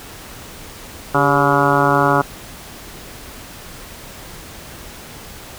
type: harmonic tone with a mistuned harmonic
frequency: 142.2 Hz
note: C#3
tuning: 45 cents sharp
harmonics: 1 / 2 / 3 / 4 / 5 / 6 / 7 / 8 / 9 / 10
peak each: -21 / -21 / -21 / -21 / -21 / -21 / -21 / -21 / -21 / -21 dBFS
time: 1.14-2.22 s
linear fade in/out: 10 ms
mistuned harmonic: 3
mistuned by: -94 cents
effects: pink hiss -36 dBFS RMS until 5.58 s